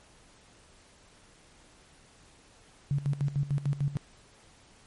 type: tone with tremolo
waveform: sine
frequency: 141.7 Hz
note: C#3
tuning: 38 cents sharp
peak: -24 dBFS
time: 2.91-3.97 s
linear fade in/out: 0 ms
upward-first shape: square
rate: 6.7 Hz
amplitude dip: 80%
effects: pink hiss -58 dBFS RMS until 4.86 s + MP3 48 kbps